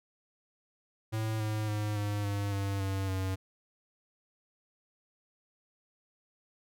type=tone with pitch steps; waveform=square; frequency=110 / 107.67 / 105.4 / 103.17 / 100.99 / 98.85 / 96.76 / 94.72 Hz; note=A2 / A2 / G#2 / G#2 / G#2 / G2 / G2 / F#2; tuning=0 / -37 / +26 / -11 / -48 / +15 / -22 / +41 cents; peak=-31 dBFS; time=1.12-3.36 s; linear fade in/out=20 ms; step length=280 ms; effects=none